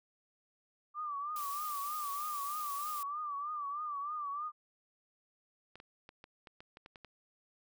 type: tone with vibrato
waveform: sine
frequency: 1174.7 Hz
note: D6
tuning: in tune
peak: -36 dBFS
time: 0.94-4.52 s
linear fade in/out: 50 ms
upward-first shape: triangle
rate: 3.2 Hz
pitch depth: 100 cents each way
type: noise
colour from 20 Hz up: blue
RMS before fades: -45 dBFS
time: 1.36-3.03 s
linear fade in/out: 2 ms
type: clicks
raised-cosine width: 0.3 ms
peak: -35 dBFS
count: 10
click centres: 5.756 / 5.801 / 6.091 / 6.241 / 6.472 / 6.605 / 6.771 / 6.861 / 6.958 / 7.047 s
effects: none